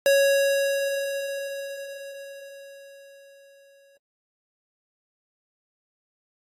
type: tone with exponential decay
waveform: square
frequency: 554.4 Hz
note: C#5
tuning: in tune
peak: -16 dBFS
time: 0.06-3.97 s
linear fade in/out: 1 ms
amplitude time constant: 850 ms
effects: AAC 48 kbps